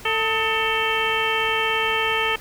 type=harmonic tone with a mistuned harmonic; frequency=445.7 Hz; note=A4; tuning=22 cents sharp; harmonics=1 / 2 / 3 / 4 / 5 / 6 / 7; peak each=-27 / -27 / -27 / -27 / -27 / -27 / -27 dBFS; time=0.05-2.36 s; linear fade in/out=5 ms; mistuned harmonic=3; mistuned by=-78 cents; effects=pink hiss -42 dBFS RMS until 2.4 s